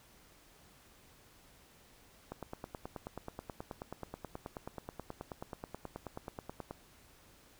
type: click train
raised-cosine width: 1 ms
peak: -27 dBFS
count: 42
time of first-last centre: 2.32-6.71 s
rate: 9.34 Hz
effects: pink hiss -62 dBFS RMS until 7.59 s